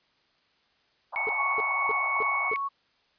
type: band-pass noise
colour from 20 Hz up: pink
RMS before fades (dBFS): -35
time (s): 1.12-2.51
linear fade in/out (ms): 20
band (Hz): 730 to 1100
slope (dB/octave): 48
type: tone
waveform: sine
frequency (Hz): 2217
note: C#7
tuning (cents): 0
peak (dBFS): -27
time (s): 1.16-2.56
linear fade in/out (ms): 0
type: tone bursts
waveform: triangle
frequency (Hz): 438.1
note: A4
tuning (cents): -7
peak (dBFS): -27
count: 5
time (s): 1.27-2.535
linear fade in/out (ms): 0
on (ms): 21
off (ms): 290
type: tone with tremolo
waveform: sine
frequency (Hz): 1108.7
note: C#6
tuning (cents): 0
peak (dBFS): -27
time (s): 1.37-2.69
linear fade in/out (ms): 20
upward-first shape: sine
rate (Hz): 2.5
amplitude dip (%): 30
effects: white hiss -67 dBFS RMS until 3.18 s + resampled to 11025 Hz